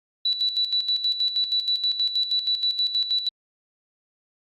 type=tone with tremolo; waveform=sine; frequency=3951 Hz; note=B7; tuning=in tune; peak=-19 dBFS; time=0.25-3.29 s; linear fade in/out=5 ms; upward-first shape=square; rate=6.3 Hz; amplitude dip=65%; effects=Opus 48 kbps